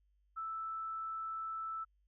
sine tone, 1318.5 Hz, E6, in tune, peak -38 dBFS, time 0.36-1.85 s, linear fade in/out 20 ms, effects added 50 Hz sine -70 dBFS peak until 2.07 s

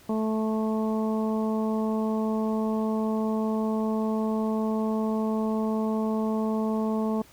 harmonic tone, 218.7 Hz, A3, 10 cents flat, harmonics 1 / 2 / 3 / 4 / 5, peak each -25 / -31 / -35 / -37 / -39 dBFS, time 0.09-7.22 s, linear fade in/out 5 ms, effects pink hiss -54 dBFS RMS until 7.32 s

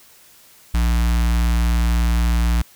square tone with notch filter, 58.2 Hz, A#1, 2 cents flat, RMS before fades -17 dBFS, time 0.74-2.62 s, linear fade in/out 5 ms, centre 460 Hz, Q 0.73, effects white hiss -49 dBFS RMS until 2.75 s

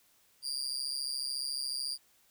35% pulse tone with amplitude modulation, 4763 Hz, D8, 24 cents sharp, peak -28 dBFS, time 0.42-1.98 s, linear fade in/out 50 ms, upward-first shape sine, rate 134 Hz, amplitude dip 100%, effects white hiss -67 dBFS RMS until 2.3 s

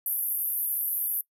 pink band-pass noise, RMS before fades -29 dBFS, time 0.06-1.21 s, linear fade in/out 2 ms, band 11000 to 14000 Hz, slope 96 dB/octave, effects noise-tail reverb RT60 0.1 s tail -22 dB re dry

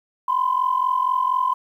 sine tone pair together, 1000 / 1044.2 Hz, B5 / C6, +21 / -4 cents, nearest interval minor second, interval 75 cents, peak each -20 dBFS, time 0.28-1.54 s, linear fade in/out 5 ms, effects tanh soft clip ceiling -10 dBFS + 9-bit

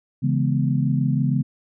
sine chord, C# minor seventh, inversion none, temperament equal, 138.59 / 164.81 / 207.7 / 246.9 Hz, C#3 / E3 / G#3 / B3, 0 / 0 / 0 / 0 cents, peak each -20 / -25 / -26 / -25 dBFS, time 0.22-1.43 s, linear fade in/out 20 ms, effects none

